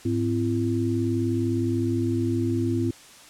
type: tone cluster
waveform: sine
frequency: 105.4 / 259.1 / 338.7 Hz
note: G#2 / C4 / E4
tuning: +26 / -17 / +47 cents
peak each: -26 dBFS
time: 0.05-2.91 s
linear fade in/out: 5 ms
effects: white hiss -48 dBFS RMS until 3.29 s + low-pass 9000 Hz 12 dB/octave